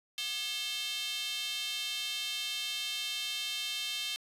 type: tone with high-pass filter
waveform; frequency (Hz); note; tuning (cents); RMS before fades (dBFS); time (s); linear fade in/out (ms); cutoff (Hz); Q
square; 241.6; B3; -38; -36; 0.18-4.16; 0; 3200; 3.6
effects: resampled to 32000 Hz + 9-bit